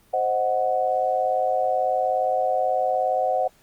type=chord; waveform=sine; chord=C diminished; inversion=none; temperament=equal; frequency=523.3 / 622.3 / 740 Hz; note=C5 / Eb5 / Gb5; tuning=0 / 0 / 0 cents; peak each=-25 / -26 / -22 dBFS; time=0.13-3.48 s; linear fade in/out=10 ms; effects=pink hiss -58 dBFS RMS until 3.62 s + Opus 24 kbps